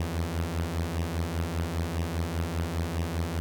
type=beating tone pair; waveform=sawtooth; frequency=81 / 86 Hz; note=E2 / F2; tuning=-30 / -26 cents; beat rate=5 Hz; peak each=-27 dBFS; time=0-3.4 s; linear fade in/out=0 ms; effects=none